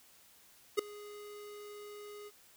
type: tone with ADSR envelope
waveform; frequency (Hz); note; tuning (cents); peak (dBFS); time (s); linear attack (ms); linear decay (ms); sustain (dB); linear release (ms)
square; 414.7; G#4; -3; -24; 0.77-2.31; 21; 4; -23; 37
effects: white hiss -62 dBFS RMS until 2.56 s